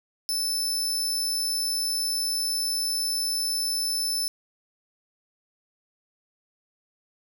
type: tone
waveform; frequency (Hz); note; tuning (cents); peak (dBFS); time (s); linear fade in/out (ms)
sawtooth; 5274; E8; 0; -22; 0.29-4.28; 0
effects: 10-bit